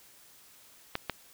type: clicks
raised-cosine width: 0.3 ms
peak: -14 dBFS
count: 2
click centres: 0.954 / 1.097 s
effects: white hiss -57 dBFS RMS until 1.33 s